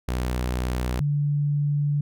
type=tone pair in turn; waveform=sawtooth / sine; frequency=62 / 145.43 Hz; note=B1 / D3; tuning=+7 / -17 cents; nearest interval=octave + minor third; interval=1476 cents; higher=second; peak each=-20 dBFS; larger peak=neither; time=0.08-1 / 1-2.01 s; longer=second; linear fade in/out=5 ms; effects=none